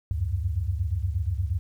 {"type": "tone cluster", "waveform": "sine", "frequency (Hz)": [72.3, 89.4, 97.8], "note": ["D2", "F2", "G2"], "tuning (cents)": [-27, 41, -4], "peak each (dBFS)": [-28, -29, -29], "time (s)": [0.11, 1.59], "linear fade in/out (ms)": 0, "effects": ["10-bit"]}